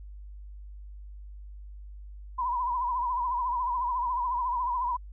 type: tone with vibrato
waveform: sine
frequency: 987.8 Hz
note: B5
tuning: in tune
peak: -26 dBFS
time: 2.38-4.97 s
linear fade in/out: 10 ms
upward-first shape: triangle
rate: 14 Hz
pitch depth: 96 cents each way
effects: added 50 Hz sine -41 dBFS peak until 5.12 s